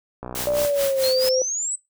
click train, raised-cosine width 1 ms, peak -18 dBFS, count 27, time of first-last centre 0.23-0.649 s, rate 62 Hz
white noise with tremolo, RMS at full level -27 dBFS, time 0.35-1.29 s, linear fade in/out 0 ms, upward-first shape sine, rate 4.6 Hz, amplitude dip 85%
sine tone with pitch glide, 586 to 516.1 Hz, D5 to C5, -4 to -24 cents, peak -18 dBFS, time 0.47-1.42 s, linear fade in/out 2 ms, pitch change -220 cents, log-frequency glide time 0.63-1.11 s
sine exponential sweep, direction up, 4107 to 8130 Hz, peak -23 dBFS, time 1.03-1.76 s, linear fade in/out 10 ms
effects noise-tail reverb RT60 0.2 s tail -21 dB re dry

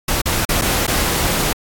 pink noise with dropouts, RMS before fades -18 dBFS, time 0.08-1.53 s, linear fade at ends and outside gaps 5 ms, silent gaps 0.217-0.256 / 0.452-0.49 / 0.614-0.618 / 0.868-0.877 s, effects AAC 64 kbps

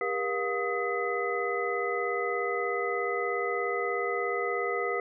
sine tone cluster, 401.2 / 478 / 710 / 1258 / 2017 Hz, G4 / A#4 / F5 / D#6 / B6, +40 / +43 / +28 / +19 / +36 cents, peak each -33 / -32 / -36 / -34 / -34 dBFS, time 0.01-5 s, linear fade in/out 2 ms, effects none

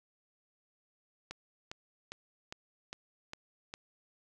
click train, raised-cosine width 0.2 ms, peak -24 dBFS, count 7, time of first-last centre 1.31-3.739 s, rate 2.47 Hz, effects none

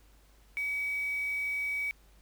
sine tone with quantisation, 2273 Hz, C#7, 43 cents sharp, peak -30 dBFS, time 0.57-1.91 s, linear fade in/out 0 ms, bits 8, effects added 50 Hz sine -58 dBFS peak until 2.21 s + pink hiss -65 dBFS RMS until 2.21 s

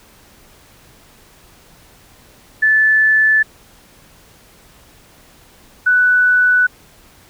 sine tone pair in turn, 1745 / 1486.8 Hz, A6 / F#6, -15 / +8 cents, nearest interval minor third, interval 277 cents, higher first, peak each -9 dBFS, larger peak neither, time 2.62-3.43 / 5.86-6.67 s, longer neither, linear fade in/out 10 ms, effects pink hiss -47 dBFS RMS until 7.29 s

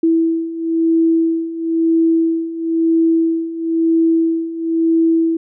sine beating tone pair, 327.5 / 328.5 Hz, E4 / E4, -11 / -6 cents, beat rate 1 Hz, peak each -18 / -14 dBFS, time 0.03-5.37 s, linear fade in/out 5 ms, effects none

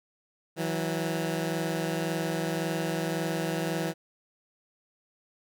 15% pulse tone pair together, 163.16 / 185 Hz, E3 / F#3, -17 / 0 cents, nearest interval major second, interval 217 cents, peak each -23 / -27 dBFS, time 0.56-3.94 s, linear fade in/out 50 ms, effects none

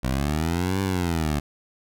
15% pulse linear two-way sweep, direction up then down, 61.74 to 98 to 71.2 Hz, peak -16 dBFS, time 0.03-1.4 s, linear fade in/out 10 ms, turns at 0.81 s, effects none

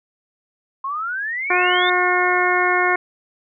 sine exponential sweep, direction up, 1056 to 3686 Hz, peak -22 dBFS, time 0.84-1.9 s, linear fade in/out 5 ms
harmonic tone, 360.3 Hz, F#4, 46 cents flat, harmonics 1 / 2 / 3 / 4 / 5 / 6, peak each -22 / -22 / -22 / -22 / -22 / -22 dBFS, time 1.5-2.96 s, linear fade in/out 5 ms
effects none

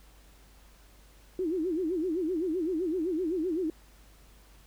sine tone with vibrato, 341.4 Hz, F4, 39 cents flat, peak -27 dBFS, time 1.39-3.7 s, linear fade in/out 2 ms, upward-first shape sine, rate 7.8 Hz, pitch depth 190 cents each way, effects added 50 Hz sine -55 dBFS peak until 4.66 s + pink hiss -60 dBFS RMS until 4.66 s

